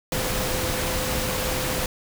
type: tone in noise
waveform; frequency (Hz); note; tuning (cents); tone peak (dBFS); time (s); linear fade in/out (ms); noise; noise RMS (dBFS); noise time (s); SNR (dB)
sine; 512; C5; -38; -31; 0.12-1.86; 2; pink; -26; 0.12-1.86; -8
effects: none